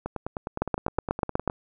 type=two click trains; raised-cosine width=1 ms; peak=-9 / -16 dBFS; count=8 / 15; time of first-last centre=0.62-1.477 / 0.06-1.499 s; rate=8.17 / 9.73 Hz; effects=none